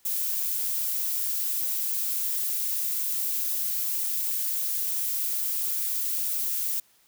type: noise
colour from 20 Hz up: violet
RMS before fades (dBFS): -28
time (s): 0.05-6.8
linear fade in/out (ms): 5
effects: white hiss -62 dBFS RMS until 7.07 s